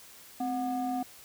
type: ring-modulated tone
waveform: triangle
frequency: 237.1 Hz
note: A#3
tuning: 30 cents sharp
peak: -24 dBFS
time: 0.4-1.03 s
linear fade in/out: 5 ms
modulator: 496 Hz
effects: white hiss -52 dBFS RMS until 1.24 s